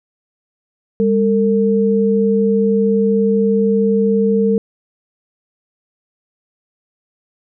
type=tone pair together; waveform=sine; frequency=201.4 / 452.1 Hz; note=G3 / A4; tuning=+47 / +47 cents; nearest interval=octave + major second; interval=1400 cents; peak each=-14 dBFS; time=1-4.58 s; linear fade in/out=0 ms; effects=none